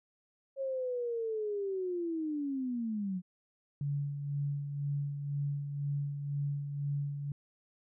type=linear sweep; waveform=sine; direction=down; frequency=547 to 176.5 Hz; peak=-32 dBFS; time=0.56-3.22 s; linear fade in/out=50 ms
type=tone with tremolo; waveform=sine; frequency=142.8 Hz; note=D3; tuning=48 cents flat; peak=-30 dBFS; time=3.81-7.32 s; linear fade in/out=2 ms; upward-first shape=sine; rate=2 Hz; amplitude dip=50%
effects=none